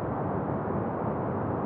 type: band-pass noise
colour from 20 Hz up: pink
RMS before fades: -30 dBFS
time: 0-1.65 s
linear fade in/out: 0 ms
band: 100 to 1100 Hz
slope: 24 dB/octave
effects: none